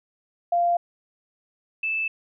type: tone pair in turn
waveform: sine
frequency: 694 / 2632 Hz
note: F5 / E7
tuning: -11 / -3 cents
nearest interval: octave + major seventh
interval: 2308 cents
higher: second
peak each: -18 / -23 dBFS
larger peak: first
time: 0.52-0.77 / 1.83-2.08 s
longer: neither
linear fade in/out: 5 ms
effects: none